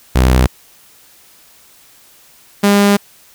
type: tone pair in turn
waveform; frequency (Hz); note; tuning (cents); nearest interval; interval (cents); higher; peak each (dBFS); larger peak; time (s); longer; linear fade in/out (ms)
sawtooth; 63.5 / 202.2; B1 / G#3; +49 / -46; octave + minor sixth; 2005; second; -4; neither; 0.15-0.47 / 2.63-2.97; second; 10
effects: white hiss -46 dBFS RMS until 3.34 s